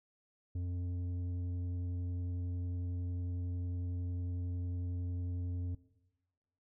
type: tone with tanh clipping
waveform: sine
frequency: 88.9 Hz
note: F2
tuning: 31 cents sharp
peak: -36 dBFS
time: 0.55-5.75 s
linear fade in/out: 5 ms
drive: 8 dB
effects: noise-tail reverb RT60 1.0 s tail -17 dB re dry